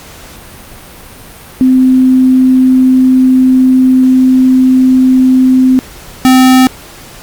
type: tone pair in turn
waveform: sine / square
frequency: 258.1 / 258.1 Hz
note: C4 / C4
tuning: -23 / -23 cents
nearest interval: unison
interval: 0 cents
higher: neither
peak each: -3 dBFS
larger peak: neither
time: 1.61-5.79 / 6.25-6.67 s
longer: first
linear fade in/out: 0 ms
effects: pink hiss -32 dBFS RMS until 7.22 s + Opus 48 kbps